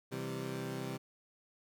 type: chord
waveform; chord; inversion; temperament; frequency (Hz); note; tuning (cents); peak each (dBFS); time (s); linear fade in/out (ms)
20% pulse; C major; none; equal; 130.81 / 164.81 / 196; C3 / E3 / G3; 0 / 0 / 0; -36 / -39 / -39; 0.11-0.98; 20
effects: none